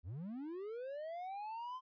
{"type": "linear sweep", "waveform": "triangle", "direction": "up", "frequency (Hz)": [69.3, 1046.5], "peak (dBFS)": -40, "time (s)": [0.03, 1.81], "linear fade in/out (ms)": 50, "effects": ["resampled to 11025 Hz"]}